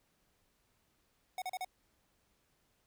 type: tone bursts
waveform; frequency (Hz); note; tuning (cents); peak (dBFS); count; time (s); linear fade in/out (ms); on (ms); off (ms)
square; 740; F#5; 0; -37; 4; 1.38-1.647; 2; 39; 37
effects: pink hiss -75 dBFS RMS until 2.86 s